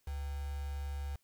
sine tone with quantisation, 70.7 Hz, C#2, 35 cents sharp, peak -36 dBFS, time 0.07-1.16 s, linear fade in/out 5 ms, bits 8, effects white hiss -75 dBFS RMS until 1.23 s

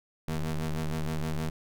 35% pulse ring-modulated tone, 79.6 Hz, D#2, 40 cents sharp, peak -24 dBFS, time 0.28-1.5 s, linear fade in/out 5 ms, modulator 76.4 Hz, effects none

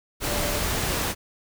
sine tone in noise, 587.3 Hz, D5, in tune, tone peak -31 dBFS, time 0.25-0.61 s, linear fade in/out 50 ms, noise pink, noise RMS -26 dBFS, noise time 0.2-1.15 s, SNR -8 dB, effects none

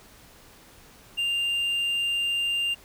triangle tone, 2794 Hz, F7, in tune, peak -22 dBFS, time 1.17-2.75 s, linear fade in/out 20 ms, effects pink hiss -52 dBFS RMS until 2.84 s

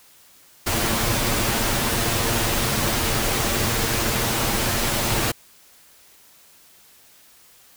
pink noise with comb filter, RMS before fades -22 dBFS, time 0.66-5.32 s, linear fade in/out 10 ms, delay 8.7 ms, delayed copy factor +0.55, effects white hiss -52 dBFS RMS until 7.76 s

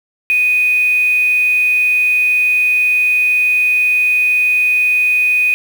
sine tone with quantisation, 2489 Hz, D#7, in tune, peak -10 dBFS, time 0.3-5.54 s, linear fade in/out 0 ms, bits 5, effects none

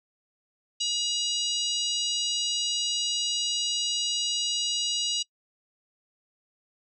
harmonic tone with a mistuned harmonic, 960 Hz, B5, 49 cents flat, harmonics 3 / 4 / 5 / 6 / 7 / 8, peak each -29 / -31 / -33 / -35 / -36 / -37 dBFS, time 0.8-5.23 s, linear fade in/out 10 ms, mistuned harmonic 8, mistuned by +50 cents, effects noise-tail reverb RT60 0.1 s tail -26 dB re dry

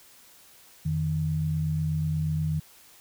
sine tone pair together, 87.31 / 155.57 Hz, F2 / D#3, 0 / 0 cents, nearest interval minor seventh, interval 1000 cents, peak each -31 / -25 dBFS, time 0.85-2.6 s, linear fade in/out 10 ms, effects white hiss -54 dBFS RMS until 3 s

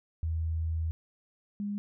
sine tone pair in turn, 81 / 204.1 Hz, E2 / G#3, -30 / -30 cents, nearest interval octave + major third, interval 1600 cents, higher second, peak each -28 / -31 dBFS, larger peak first, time 0.23-0.91 / 1.6-1.78 s, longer first, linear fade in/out 0 ms, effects none

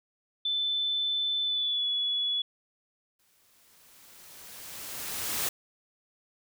sine tone with pitch glide, 3520 to 3400 Hz, A7 to G#7, 0 to +40 cents, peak -26 dBFS, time 0.45-2.42 s, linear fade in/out 5 ms, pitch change -60 cents, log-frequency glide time 1.44-1.86 s
white noise with exponential growth, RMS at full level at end -29 dBFS, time 3.19-5.49 s, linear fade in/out 5 ms, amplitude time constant 500 ms
effects none

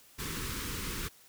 pink band-stop noise, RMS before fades -37 dBFS, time 0.18-1.09 s, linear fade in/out 20 ms, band 470 to 1000 Hz, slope 48 dB/octave, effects white hiss -59 dBFS RMS until 1.28 s

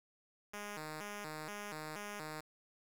5% pulse tone with vibrato, 178.5 Hz, F3, 38 cents sharp, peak -32 dBFS, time 0.53-2.41 s, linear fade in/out 10 ms, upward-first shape square, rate 2.1 Hz, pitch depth 250 cents each way, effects 10-bit

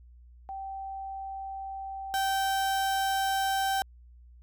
sine / 35% pulse tone pair in turn, 777 / 777 Hz, G5 / G5, -16 / -16 cents, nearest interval unison, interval 0 cents, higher neither, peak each -35 / -24 dBFS, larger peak second, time 0.49-2.14 / 2.14-3.82 s, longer second, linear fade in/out 0 ms, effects added 60 Hz sine -50 dBFS peak until 4.42 s

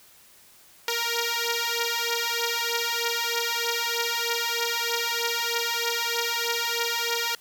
5% pulse beating tone pair, 466.2 / 469.4 Hz, A#4 / A#4, 0 / +12 cents, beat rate 3.2 Hz, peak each -16 dBFS, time 0.88-7.35 s, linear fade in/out 2 ms, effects white hiss -54 dBFS RMS until 7.4 s

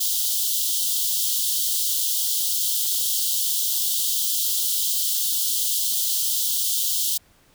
white high-pass noise, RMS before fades -23 dBFS, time 0-7.18 s, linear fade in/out 10 ms, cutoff 3000 Hz, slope 96 dB/octave, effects pink hiss -58 dBFS RMS until 7.54 s

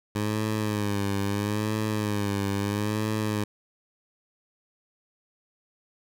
15% pulse tone with vibrato, 103.83 Hz, G#2, in tune, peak -19 dBFS, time 0.15-3.44 s, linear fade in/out 5 ms, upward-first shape sine, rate 0.76 Hz, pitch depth 72 cents each way, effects none

